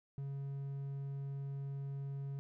triangle tone, 138.59 Hz, C#3, in tune, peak -37 dBFS, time 0.18-2.39 s, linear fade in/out 0 ms, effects none

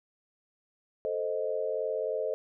sine chord, A diminished, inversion none, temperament equal, 440 / 523.3 / 622.3 Hz, A4 / C5 / Eb5, 0 / 0 / 0 cents, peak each -33 dBFS, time 1.05-2.34 s, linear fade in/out 0 ms, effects none

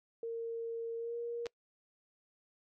sine tone with pitch glide, 460 to 471 Hz, A#4 to A#4, -23 to +18 cents, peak -36 dBFS, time 0.23-1.47 s, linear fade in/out 2 ms, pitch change +41 cents, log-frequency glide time 0.97-1.16 s
clicks, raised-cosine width 0.2 ms, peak -28 dBFS, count 2, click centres 1.458 / 1.467 s
effects noise-tail reverb RT60 0.1 s tail -24 dB re dry

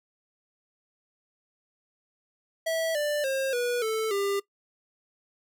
square tone with pitch steps, 652 / 591 / 535.7 / 485.6 / 440.2 / 399 Hz, E5 / D5 / C5 / B4 / A4 / G4, -19 / +11 / +41 / -29 / +1 / +31 cents, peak -26 dBFS, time 2.66-4.4 s, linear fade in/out 10 ms, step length 290 ms, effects noise-tail reverb RT60 0.1 s tail -20 dB re dry

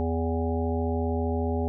harmonic tone with a mistuned harmonic, 82.41 Hz, E2, in tune, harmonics 1 / 3 / 5 / 7 / 9 / 10, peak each -27 / -30 / -31 / -36 / -37 / -38 dBFS, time 0-1.68 s, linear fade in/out 0 ms, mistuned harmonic 10, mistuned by -16 cents, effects none

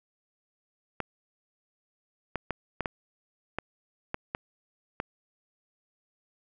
clicks, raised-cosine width 0.5 ms, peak -15 dBFS, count 9, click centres 1.003 / 2.357 / 2.507 / 2.807 / 2.858 / 3.586 / 4.144 / 4.349 / 5.001 s, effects none

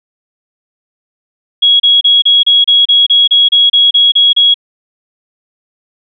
sine tone bursts, 3322 Hz, G#7, in tune, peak -4 dBFS, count 14, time 1.62-4.543 s, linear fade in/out 10 ms, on 180 ms, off 31 ms, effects none

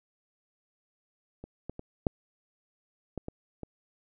clicks, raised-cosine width 2 ms, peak -29 / -23 / -26 / -11 / -21 / -23 / -25 dBFS, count 7, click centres 1.44 / 1.696 / 1.794 / 2.068 / 3.177 / 3.284 / 3.633 s, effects none

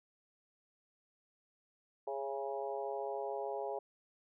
harmonic tone with a mistuned harmonic, 137.9 Hz, C#3, 9 cents flat, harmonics 3 / 4 / 5 / 6 / 7, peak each -41 / -42 / -43 / -43 / -50 dBFS, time 2.07-3.79 s, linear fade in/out 5 ms, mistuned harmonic 5, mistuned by -33 cents, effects none

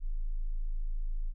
sine tone, 27.15 Hz, A0, 22 cents flat, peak -29 dBFS, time 0-1.34 s, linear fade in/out 50 ms, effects none

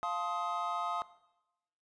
triangle chord, F dominant seventh, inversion none, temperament just, 698.5 / 873.1 / 1047.7 / 1257.2 Hz, F5 / A5 / C6 / Eb6, 0 / -14 / +2 / +18 cents, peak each -36 / -38 / -38 / -34 dBFS, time 0.03-1.02 s, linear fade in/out 0 ms, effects noise-tail reverb RT60 0.9 s tail -17 dB re dry + resampled to 22050 Hz

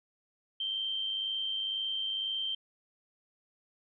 sine tone with amplitude modulation, 3136 Hz, G7, in tune, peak -29 dBFS, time 0.6-2.55 s, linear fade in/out 5 ms, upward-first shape sine, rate 102 Hz, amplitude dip 45%, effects none

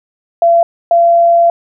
sine tone pair in turn, 679 / 682.3 Hz, F5 / F5, -49 / -41 cents, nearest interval unison, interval 8 cents, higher second, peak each -5 dBFS, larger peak neither, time 0.42-0.63 / 0.91-1.5 s, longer second, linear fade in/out 2 ms, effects none

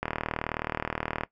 click train, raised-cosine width 0.5 ms, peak -13 dBFS, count 48, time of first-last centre 0.03-1.235 s, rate 39 Hz, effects noise-tail reverb RT60 0.1 s tail -18 dB re dry

